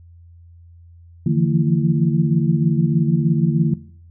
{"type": "tone cluster", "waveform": "sine", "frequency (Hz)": [148.1, 165.1, 171.5, 225.8, 335.5], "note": ["D3", "E3", "F3", "A3", "E4"], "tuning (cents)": [15, 3, -31, 45, 31], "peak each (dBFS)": [-18, -20, -23, -21, -27], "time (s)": [1.26, 3.74], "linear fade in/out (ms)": 5, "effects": ["noise-tail reverb RT60 0.6 s tail -18 dB re dry", "added 85 Hz sine -42 dBFS peak until 4.1 s"]}